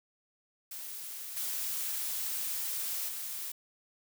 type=noise with level steps; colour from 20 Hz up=blue; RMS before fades=-42 / -35 / -39 dBFS; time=0.71-3.52 s; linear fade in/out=5 ms; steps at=1.36 / 3.08 s; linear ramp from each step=10 ms; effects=none